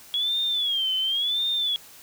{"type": "tone with vibrato", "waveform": "sine", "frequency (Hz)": 3331, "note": "G#7", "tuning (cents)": 4, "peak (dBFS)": -22, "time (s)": [0.14, 1.76], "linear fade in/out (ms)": 0, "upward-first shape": "sine", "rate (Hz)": 0.93, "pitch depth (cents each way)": 150, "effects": ["white hiss -48 dBFS RMS until 2.02 s"]}